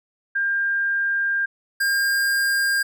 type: tone pair in turn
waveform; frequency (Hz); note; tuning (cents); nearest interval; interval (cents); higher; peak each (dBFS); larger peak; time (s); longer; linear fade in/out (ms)
sine / square; 1600 / 1607.1; G6 / G6; +35 / +43; unison; 8; second; -19; neither; 0.35-1.46 / 1.8-2.83; first; 10
effects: none